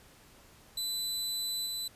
sawtooth tone with level steps, 4000 Hz, B7, 21 cents sharp, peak -29 / -31 dBFS, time 0.77-1.88 s, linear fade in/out 5 ms, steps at 1.66 s, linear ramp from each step 2 ms, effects pink hiss -58 dBFS RMS until 1.95 s + resampled to 32000 Hz

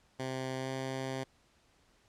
10% pulse tone with pitch glide, 130.81 to 132.25 Hz, C3 to C3, 0 to +19 cents, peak -27 dBFS, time 0.19-1.24 s, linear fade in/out 10 ms, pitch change +19 cents, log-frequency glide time 0.58-0.69 s, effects pink hiss -68 dBFS RMS until 2.08 s + low-pass 8000 Hz 12 dB/octave

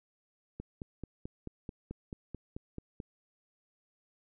click train, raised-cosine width 3 ms, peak -27 dBFS, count 12, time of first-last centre 0.6-3.002 s, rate 4.58 Hz, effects none

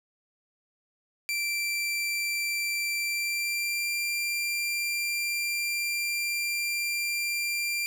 sawtooth tone with pitch glide, 2349 to 2374 Hz, D7 to D7, 0 to +18 cents, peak -24 dBFS, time 1.29-7.86 s, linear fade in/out 0 ms, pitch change +18 cents, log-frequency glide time 2.99-3.93 s, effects 10-bit

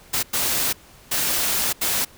white noise bursts at uneven times, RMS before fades -22 dBFS, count 4, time 0.13-0.23 / 0.33-0.73 / 1.11-1.73 / 1.81-2.05 s, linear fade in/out 10 ms, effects pink hiss -49 dBFS RMS until 2.17 s

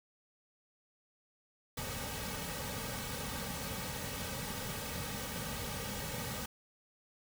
pink noise with comb filter, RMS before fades -40 dBFS, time 1.77-6.46 s, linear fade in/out 5 ms, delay 2.9 ms, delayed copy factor -0.8, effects none

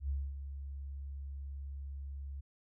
sine tone with ADSR envelope, 69.3 Hz, C#2, in tune, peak -31 dBFS, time 0-2.41 s, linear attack 92 ms, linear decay 240 ms, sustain -9 dB, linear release 11 ms, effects none

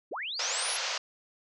sine linear sweep, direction up, 220.8 to 11175 Hz, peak -33 dBFS, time 0.11-0.77 s, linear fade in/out 10 ms
white band-pass noise, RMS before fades -33 dBFS, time 0.39-0.98 s, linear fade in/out 5 ms, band 480 to 6200 Hz, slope 48 dB/octave
effects none

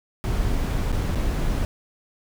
brown noise with dropouts, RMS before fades -23 dBFS, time 0.24-1.65 s, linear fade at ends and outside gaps 0 ms, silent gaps 0.918-0.926 / 1.15-1.157 s, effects none

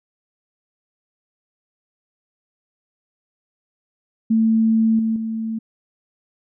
sine tone with level steps, 223.1 Hz, A3, 24 cents sharp, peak -13 / -17 / -22 dBFS, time 4.3-5.59 s, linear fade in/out 10 ms, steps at 4.99 / 5.16 s, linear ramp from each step 2 ms, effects none

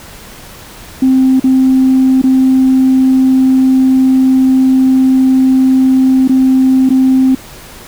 sine tone with dropouts, 261.6 Hz, C4, in tune, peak -4 dBFS, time 1.02-7.35 s, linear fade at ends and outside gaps 5 ms, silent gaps 1.398-1.44 / 2.217-2.238 / 6.277-6.293 / 6.892-6.903 s, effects tanh soft clip ceiling -1 dBFS + pink hiss -33 dBFS RMS until 7.87 s

